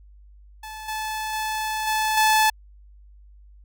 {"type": "tone with level steps", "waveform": "sawtooth", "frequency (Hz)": 868, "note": "A5", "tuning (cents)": -24, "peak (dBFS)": [-31, -23, -21, -17, -12], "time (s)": [0.63, 2.5], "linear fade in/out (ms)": 5, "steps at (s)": [0.88, 1.33, 1.87, 2.17], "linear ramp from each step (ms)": 5, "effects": ["added 50 Hz sine -46 dBFS peak until 3.64 s"]}